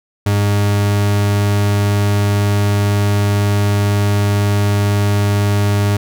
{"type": "tone", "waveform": "40% pulse", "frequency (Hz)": 102, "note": "G#2", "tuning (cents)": -31, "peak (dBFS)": -11, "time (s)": [0.26, 5.97], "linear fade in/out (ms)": 5, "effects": []}